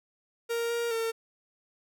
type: tone with pitch steps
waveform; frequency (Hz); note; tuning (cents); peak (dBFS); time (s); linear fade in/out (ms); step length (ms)
45% pulse; 466.1 / 469.6 / 454; A#4 / A#4 / A#4; 0 / +13 / -46; -28; 0.49-1.12; 20; 210
effects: none